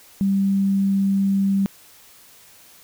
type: tone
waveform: sine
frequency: 196 Hz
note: G3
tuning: in tune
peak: -16 dBFS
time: 0.21-1.66 s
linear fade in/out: 0 ms
effects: white hiss -49 dBFS RMS until 2.83 s